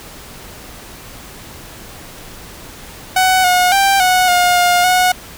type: tone with pitch steps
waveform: sawtooth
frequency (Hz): 747 / 724 / 786 / 735 / 714 / 710 / 731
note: F#5 / F#5 / G5 / F#5 / F5 / F5 / F#5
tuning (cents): +16 / -38 / +4 / -12 / +38 / +28 / -21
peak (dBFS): -6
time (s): 3.16-5.12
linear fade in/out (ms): 5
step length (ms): 280
effects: pink hiss -35 dBFS RMS until 5.37 s